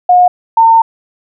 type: tone pair in turn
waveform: sine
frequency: 720 / 907.1 Hz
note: F#5 / A#5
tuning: -47 / -47 cents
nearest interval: major third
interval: 400 cents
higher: second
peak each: -3 dBFS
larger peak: neither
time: 0.09-0.28 / 0.57-0.82 s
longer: second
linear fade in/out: 5 ms
effects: none